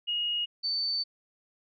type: tone pair in turn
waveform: sine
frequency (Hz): 2875 / 4541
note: F7 / C#8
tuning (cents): +50 / +41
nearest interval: minor sixth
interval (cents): 791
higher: second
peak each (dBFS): -27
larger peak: neither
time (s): 0.07-0.46 / 0.63-1.04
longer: second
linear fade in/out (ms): 20
effects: none